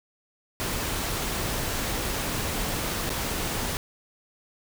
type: noise with dropouts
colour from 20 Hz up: pink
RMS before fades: -29 dBFS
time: 0.6-3.77 s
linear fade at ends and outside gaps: 0 ms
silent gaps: 3.094-3.102 s
effects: none